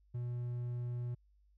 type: tone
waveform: triangle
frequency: 121.4 Hz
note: B2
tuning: 29 cents flat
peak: -34 dBFS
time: 0.14-1.15 s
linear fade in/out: 10 ms
effects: added 50 Hz sine -65 dBFS peak until 1.57 s